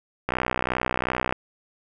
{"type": "click train", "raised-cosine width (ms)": 0.5, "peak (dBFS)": -8, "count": 66, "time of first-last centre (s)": [0.29, 1.325], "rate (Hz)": 62.8, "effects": []}